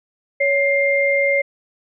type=tone pair together; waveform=sine; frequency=558.1 / 2107 Hz; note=C#5 / C7; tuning=+12 / +12 cents; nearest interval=octave + major seventh; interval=2300 cents; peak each=-17 dBFS; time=0.4-1.42 s; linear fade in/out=10 ms; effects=none